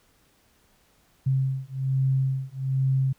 sine beating tone pair, 132.7 / 133.9 Hz, C3 / C3, +25 / +40 cents, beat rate 1.2 Hz, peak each -25 dBFS, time 1.26-3.13 s, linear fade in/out 10 ms, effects pink hiss -63 dBFS RMS until 3.18 s

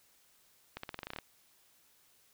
accelerating click train, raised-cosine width 0.3 ms, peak -24 dBFS, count 11, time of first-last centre 0.77-1.187 s, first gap 64 ms, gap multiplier 0.9, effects white hiss -67 dBFS RMS until 2.33 s

